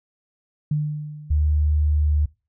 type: tone with exponential decay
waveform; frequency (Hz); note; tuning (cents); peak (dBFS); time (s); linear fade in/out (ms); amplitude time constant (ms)
sine; 150; D3; +37; -17; 0.71-1.82; 5; 240
type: tone with pitch glide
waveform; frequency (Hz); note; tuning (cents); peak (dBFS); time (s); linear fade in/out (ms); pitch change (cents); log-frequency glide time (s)
sine; 75.3 to 74.69; D2 to D2; +44 to +30; -16; 1.3-2.26; 10; -14; 1.68-2.13
effects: noise-tail reverb RT60 0.3 s tail -22 dB re dry